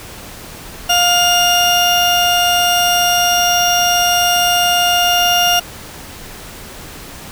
30% pulse tone pair together, 706.2 / 2825 Hz, F5 / F7, +19 / +19 cents, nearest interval 2 octaves, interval 2400 cents, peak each -11 dBFS, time 0.89-5.6 s, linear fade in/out 10 ms, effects pink hiss -33 dBFS RMS until 7.31 s

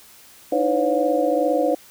sine tone cluster, 302.1 / 324.3 / 509 / 564 / 715 Hz, D4 / E4 / C5 / C#5 / F5, +49 / -28 / -48 / +30 / +41 cents, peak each -24 / -28 / -21 / -22 / -25 dBFS, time 0.52-1.75 s, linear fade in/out 5 ms, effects white hiss -48 dBFS RMS until 1.9 s

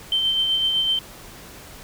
sine tone with tremolo, 3110 Hz, G7, 14 cents flat, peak -16 dBFS, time 0.12-0.99 s, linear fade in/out 2 ms, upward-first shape sine, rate 7.9 Hz, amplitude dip 35%, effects tanh soft clip ceiling -12 dBFS + pink hiss -42 dBFS RMS until 1.83 s

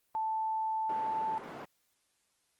sine tone, 880 Hz, A5, in tune, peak -30 dBFS, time 0.15-1.38 s, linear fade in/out 0 ms
white band-pass noise, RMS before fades -45 dBFS, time 0.89-1.65 s, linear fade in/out 5 ms, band 180 to 890 Hz, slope 12 dB/octave
effects white hiss -75 dBFS RMS until 2.59 s + Opus 24 kbps

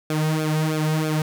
sawtooth tone with flanger, 155.56 Hz, D#3, in tune, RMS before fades -22 dBFS, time 0.1-1.22 s, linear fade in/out 2 ms, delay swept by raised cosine 1 to 3 ms, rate 3.1 Hz, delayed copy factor -0.8, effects none

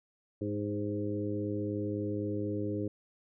harmonic tone with a mistuned harmonic, 103.83 Hz, G#2, in tune, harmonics 1 / 2 / 3 / 4 / 5, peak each -37 / -40 / -35 / -38 / -41 dBFS, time 0.41-2.88 s, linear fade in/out 5 ms, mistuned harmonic 4, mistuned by -19 cents, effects none

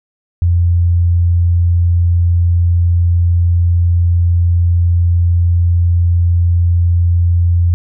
sine tone, 86.5 Hz, F2, 16 cents flat, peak -8 dBFS, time 0.42-7.74 s, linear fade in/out 0 ms, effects none

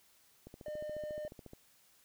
click train, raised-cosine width 2 ms, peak -36 dBFS, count 16, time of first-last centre 0.47-1.534 s, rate 14.1 Hz
triangle tone, 605 Hz, D#5, 49 cents flat, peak -37 dBFS, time 0.66-1.28 s, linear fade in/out 2 ms
effects white hiss -67 dBFS RMS until 2.04 s

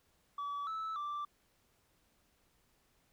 sine tone with pitch steps, 1145 / 1309 / 1173 Hz, D6 / E6 / D6, -44 / -13 / -2 cents, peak -34 dBFS, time 0.38-1.25 s, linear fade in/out 5 ms, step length 290 ms, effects tanh soft clip ceiling -36 dBFS + pink hiss -73 dBFS RMS until 3.12 s

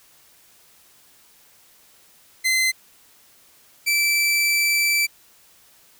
sawtooth tone pair in turn, 2060 / 2327 Hz, C7 / D7, -28 / -17 cents, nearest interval major second, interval 211 cents, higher second, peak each -14 dBFS, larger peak neither, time 2.44-2.72 / 3.86-5.07 s, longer second, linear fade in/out 20 ms, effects white hiss -54 dBFS RMS until 5.99 s

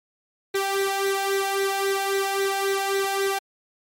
sawtooth tone with flanger, 392 Hz, G4, in tune, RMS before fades -24 dBFS, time 0.54-3.39 s, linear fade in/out 10 ms, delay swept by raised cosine 0.5 to 1.21 ms, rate 3.7 Hz, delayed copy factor +0.7, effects MP3 64 kbps

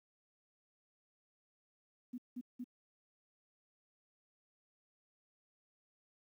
sine tone bursts, 246.9 Hz, B3, in tune, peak -40 dBFS, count 3, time 2.13-2.643 s, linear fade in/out 10 ms, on 51 ms, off 180 ms, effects 12-bit

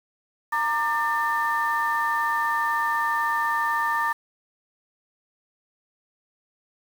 sine tone cluster, 924 / 1190 / 1792 Hz, A#5 / D6 / A6, -16 / +22 / +31 cents, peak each -25 dBFS, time 0.52-4.13 s, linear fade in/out 10 ms, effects tanh soft clip ceiling -14 dBFS + 7-bit

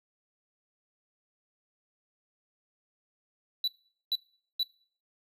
triangle tone bursts, 3955 Hz, B7, 2 cents sharp, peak -24 dBFS, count 3, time 3.64-4.631 s, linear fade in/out 2 ms, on 37 ms, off 440 ms, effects noise-tail reverb RT60 0.5 s tail -22 dB re dry

